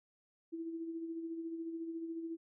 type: tone with tremolo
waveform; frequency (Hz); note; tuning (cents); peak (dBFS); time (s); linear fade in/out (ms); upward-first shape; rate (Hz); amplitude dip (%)
sine; 329.6; E4; 0; -37; 0.52-2.37; 20; sine; 14; 45
effects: none